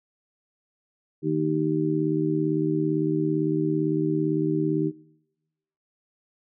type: harmonic tone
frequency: 77.78 Hz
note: D#2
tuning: in tune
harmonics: 2 / 3 / 4 / 5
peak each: -27 / -36 / -25 / -27 dBFS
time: 1.22-4.92 s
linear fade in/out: 50 ms
effects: noise-tail reverb RT60 1.0 s tail -22 dB re dry